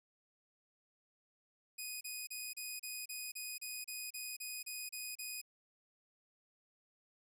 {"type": "tone bursts", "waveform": "10% pulse", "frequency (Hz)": 2490, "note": "D#7", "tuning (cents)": 1, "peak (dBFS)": -33, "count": 14, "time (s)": [1.78, 5.416], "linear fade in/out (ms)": 10, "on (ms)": 230, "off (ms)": 32, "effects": []}